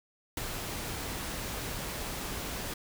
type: noise with ADSR envelope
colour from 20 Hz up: pink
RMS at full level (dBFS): -32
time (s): 0.37-2.74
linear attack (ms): 3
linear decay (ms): 19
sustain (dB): -5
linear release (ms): 6
effects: none